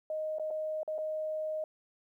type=tone with dropouts; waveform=sine; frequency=622.3 Hz; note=D#5; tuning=in tune; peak=-32 dBFS; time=0.1-1.64 s; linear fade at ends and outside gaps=2 ms; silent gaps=0.385-0.396 / 0.505-0.509 / 0.832-0.877 / 0.981-0.986 s; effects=12-bit